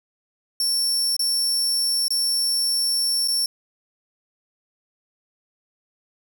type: tone with dropouts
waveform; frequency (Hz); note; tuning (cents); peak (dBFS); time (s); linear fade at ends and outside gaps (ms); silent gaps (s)
sawtooth; 5440; F8; -46; -17; 0.6-3.46; 2; 1.166-1.193 / 2.082-2.105 / 3.277-3.282
effects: none